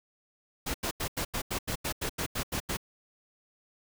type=noise bursts; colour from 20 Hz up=pink; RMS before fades=-32 dBFS; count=13; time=0.66-2.771 s; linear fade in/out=10 ms; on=83 ms; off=86 ms; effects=none